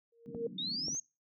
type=tone with exponential growth; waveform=sine; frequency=464.3 Hz; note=A#4; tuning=7 cents flat; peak=-29 dBFS; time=0.12-0.47 s; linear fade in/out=5 ms; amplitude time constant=74 ms
type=band-pass noise; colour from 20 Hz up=white; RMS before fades=-47 dBFS; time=0.26-0.95 s; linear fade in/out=0 ms; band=150 to 280 Hz; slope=48 dB/octave
type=clicks; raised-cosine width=2 ms; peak=-29 dBFS; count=2; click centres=0.348 / 0.883 s
type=exponential sweep; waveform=sine; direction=up; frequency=3600 to 6620 Hz; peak=-34 dBFS; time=0.58-1 s; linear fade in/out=5 ms
effects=noise-tail reverb RT60 0.3 s tail -26 dB re dry + high-pass 80 Hz 12 dB/octave